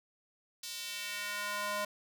square tone with high-pass filter sweep, 206 Hz, G#3, 14 cents flat, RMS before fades -38 dBFS, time 0.63-1.85 s, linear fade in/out 5 ms, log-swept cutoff 4400 to 730 Hz, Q 1.3, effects none

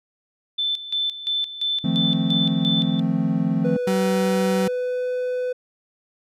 sine tone with tremolo, 3528 Hz, A7, 4 cents sharp, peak -20 dBFS, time 0.58-3 s, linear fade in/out 10 ms, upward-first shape square, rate 2.9 Hz, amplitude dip 75%
triangle chord, F dominant seventh, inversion third, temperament equal, 155.56 / 174.61 / 220 / 261.6 Hz, Eb3 / F3 / A3 / C4, 0 / 0 / 0 / 0 cents, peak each -24 / -21 / -22 / -23 dBFS, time 1.84-3.77 s, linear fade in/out 5 ms
triangle tone with pitch glide, 493.9 to 500.8 Hz, B4 to B4, 0 to +24 cents, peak -20 dBFS, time 3.64-5.53 s, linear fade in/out 10 ms, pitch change +24 cents, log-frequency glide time 4-5.09 s
35% pulse tone, 189.6 Hz, F#3, 43 cents sharp, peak -18 dBFS, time 3.87-4.68 s, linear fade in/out 5 ms
effects resampled to 32000 Hz

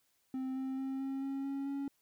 triangle tone with pitch steps, 261.4 / 264.1 / 266.9 / 269.7 / 272.5 / 275.3 / 278.2 Hz, C4 / C4 / C4 / C#4 / C#4 / C#4 / C#4, -1 / +16 / +35 / -47 / -29 / -12 / +6 cents, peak -33 dBFS, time 0.34-1.88 s, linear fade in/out 2 ms, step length 220 ms, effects white hiss -75 dBFS RMS until 2.01 s

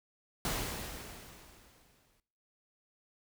pink noise with exponential decay, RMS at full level -33 dBFS, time 0.45-2.2 s, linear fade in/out 1 ms, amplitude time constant 380 ms, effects noise-tail reverb RT60 0.6 s tail -19 dB re dry

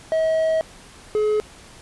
triangle tone pair in turn, 640 / 425.1 Hz, D#5 / G#4, +49 / +40 cents, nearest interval perfect fifth, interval 709 cents, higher first, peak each -15 dBFS, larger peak neither, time 0.12-0.61 / 1.15-1.4 s, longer first, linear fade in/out 0 ms, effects pink hiss -45 dBFS RMS until 1.81 s + resampled to 24000 Hz

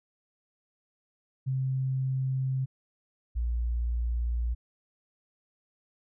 sine tone pair in turn, 131.8 / 58.85 Hz, C3 / A#1, +13 / +17 cents, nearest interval octave + major second, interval 1396 cents, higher first, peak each -26 dBFS, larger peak neither, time 1.46-2.66 / 3.35-4.55 s, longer neither, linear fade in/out 20 ms, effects none

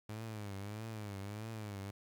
sawtooth tone with vibrato, 105 Hz, G#2, 19 cents sharp, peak -38 dBFS, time 0.09-1.91 s, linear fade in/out 5 ms, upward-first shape triangle, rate 1.6 Hz, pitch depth 140 cents each way, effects 11-bit

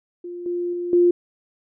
sine tone with level steps, 350.8 Hz, F4, 8 cents sharp, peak -30 / -22 / -24 / -12 dBFS, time 0.24-1.11 s, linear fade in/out 5 ms, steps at 0.46 / 0.73 / 0.93 s, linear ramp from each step 2 ms, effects none

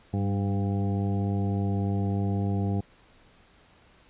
harmonic tone with a mistuned harmonic, 99.9 Hz, G2, 33 cents sharp, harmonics 1 / 2 / 3 / 4 / 5 / 7 / 8, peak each -26 / -29 / -36 / -38 / -42 / -41 / -43 dBFS, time 0.13-2.81 s, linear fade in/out 10 ms, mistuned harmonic 2, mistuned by -30 cents, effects pink hiss -58 dBFS RMS until 4.09 s + resampled to 8000 Hz

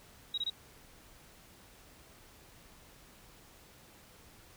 sine tone bursts, 3826 Hz, A#7, 44 cents sharp, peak -31 dBFS, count 3, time 0.34-0.5 s, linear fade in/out 5 ms, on 38 ms, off 23 ms, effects pink hiss -58 dBFS RMS until 4.56 s

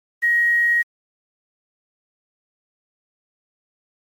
sine tone with quantisation, 1889 Hz, A#6, 22 cents sharp, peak -14 dBFS, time 0.22-0.83 s, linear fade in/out 20 ms, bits 7, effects MP3 64 kbps

